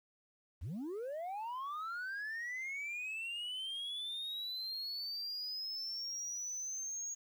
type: linear sweep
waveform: sine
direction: up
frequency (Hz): 61 to 6645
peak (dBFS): -36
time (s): 0.61-7.15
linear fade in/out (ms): 20
effects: tanh soft clip ceiling -38 dBFS + 11-bit